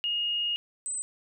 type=tone pair in turn; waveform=sine; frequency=2859 / 8086 Hz; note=F7 / B8; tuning=+40 / +40 cents; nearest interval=octave + tritone; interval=1800 cents; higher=second; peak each=-26 / -30 dBFS; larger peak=first; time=0.04-0.56 / 0.86-1.02 s; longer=first; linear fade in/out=0 ms; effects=none